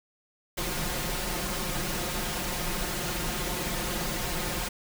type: noise with comb filter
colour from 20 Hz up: pink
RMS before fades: -31 dBFS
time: 0.57-4.69 s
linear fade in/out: 10 ms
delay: 5.6 ms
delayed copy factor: +0.7
effects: none

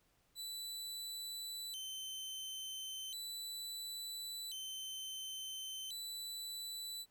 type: tone with vibrato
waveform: sawtooth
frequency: 3500 Hz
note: A7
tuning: 10 cents flat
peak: -40 dBFS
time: 0.35-7.06 s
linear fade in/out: 50 ms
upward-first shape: square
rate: 0.36 Hz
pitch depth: 220 cents each way
effects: pink hiss -75 dBFS RMS until 7.1 s

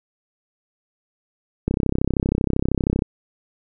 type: click train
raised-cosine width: 3 ms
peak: -6 dBFS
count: 45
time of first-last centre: 1.68-3.021 s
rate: 32.8 Hz
effects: none

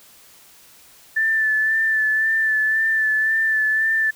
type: tone with vibrato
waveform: sine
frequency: 1760 Hz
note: A6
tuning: in tune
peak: -16 dBFS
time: 1.16-4.11 s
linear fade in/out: 10 ms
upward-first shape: sine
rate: 1.9 Hz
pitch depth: 25 cents each way
effects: white hiss -49 dBFS RMS until 4.15 s

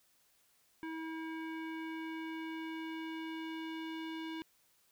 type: tone with low-pass filter sweep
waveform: square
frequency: 322 Hz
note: E4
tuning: 41 cents flat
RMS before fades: -42 dBFS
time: 0.83-4.42 s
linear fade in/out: 0 ms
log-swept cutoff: 2000 to 3200 Hz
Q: 2.1
effects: white hiss -71 dBFS RMS until 4.91 s

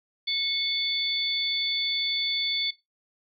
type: tone cluster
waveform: sine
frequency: 2192 / 3479 / 4471 Hz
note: C#7 / A7 / C#8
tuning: -20 / -20 / +14 cents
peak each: -33 / -27 / -29 dBFS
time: 0.27-2.71 s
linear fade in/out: 10 ms
effects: noise-tail reverb RT60 0.2 s tail -17 dB re dry

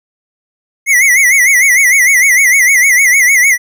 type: tone with vibrato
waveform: square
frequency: 2080 Hz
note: C7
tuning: 11 cents flat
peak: -6 dBFS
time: 0.86-3.58 s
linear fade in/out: 50 ms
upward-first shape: sine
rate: 6.6 Hz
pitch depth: 130 cents each way
effects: none

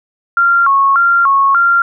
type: tone with vibrato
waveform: sine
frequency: 1234 Hz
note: D#6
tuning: 15 cents flat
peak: -7 dBFS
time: 0.37-1.82 s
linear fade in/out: 2 ms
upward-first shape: square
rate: 1.7 Hz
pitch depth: 200 cents each way
effects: none

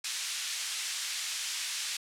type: band-pass noise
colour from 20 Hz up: white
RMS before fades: -35 dBFS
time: 0.04-1.97 s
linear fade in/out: 5 ms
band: 2100 to 7300 Hz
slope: 12 dB/octave
effects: low-pass 11000 Hz 12 dB/octave

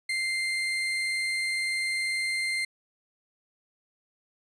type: tone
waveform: 35% pulse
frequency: 2093 Hz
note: C7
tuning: in tune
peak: -25 dBFS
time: 0.09-2.65 s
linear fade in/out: 5 ms
effects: resampled to 24000 Hz

